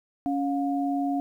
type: tone pair together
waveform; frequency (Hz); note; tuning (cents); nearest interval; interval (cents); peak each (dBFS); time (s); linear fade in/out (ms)
sine; 279.4 / 711; C#4 / F5; +14 / +31; octave + major third; 1617; -25 / -29; 0.26-1.2; 0
effects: 10-bit